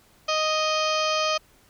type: harmonic tone with a mistuned harmonic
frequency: 622.3 Hz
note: D#5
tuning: in tune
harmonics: 1 / 2 / 3 / 4 / 5 / 6 / 7 / 8 / 9 / 10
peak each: -26 / -26 / -39 / -30 / -31 / -43 / -34 / -33 / -40 / -38 dBFS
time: 0.28-1.38 s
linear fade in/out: 10 ms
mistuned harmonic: 5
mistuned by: +19 cents
effects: pink hiss -58 dBFS RMS until 1.69 s